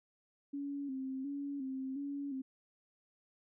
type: tone with vibrato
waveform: sine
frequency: 273.2 Hz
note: C#4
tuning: 25 cents flat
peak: -37 dBFS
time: 0.53-2.42 s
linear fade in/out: 10 ms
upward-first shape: square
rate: 1.4 Hz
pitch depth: 57 cents each way
effects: none